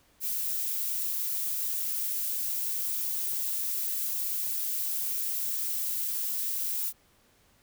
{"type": "noise", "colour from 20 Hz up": "violet", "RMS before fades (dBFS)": -31, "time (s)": [0.2, 6.93], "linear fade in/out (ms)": 50, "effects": ["pink hiss -64 dBFS RMS until 7.62 s"]}